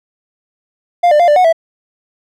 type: tone with pitch steps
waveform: triangle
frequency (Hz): 700 / 596 / 696 / 591 / 733 / 657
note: F5 / D5 / F5 / D5 / F#5 / E5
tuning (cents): +4 / +25 / -6 / +11 / -16 / -6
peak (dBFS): -4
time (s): 1.03-1.528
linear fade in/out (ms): 10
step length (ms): 83
effects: none